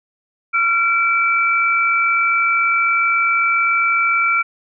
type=tone pair together; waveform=sine; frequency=1370.7 / 2318 Hz; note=F6 / D7; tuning=-33 / -23 cents; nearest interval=major sixth; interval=910 cents; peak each=-16 dBFS; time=0.53-4.43 s; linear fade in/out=20 ms; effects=none